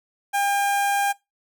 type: tone with notch filter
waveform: sawtooth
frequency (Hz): 803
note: G5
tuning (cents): +41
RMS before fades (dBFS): -22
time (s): 0.33-1.13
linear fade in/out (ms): 20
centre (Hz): 4400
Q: 1.5
effects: noise-tail reverb RT60 0.2 s tail -22 dB re dry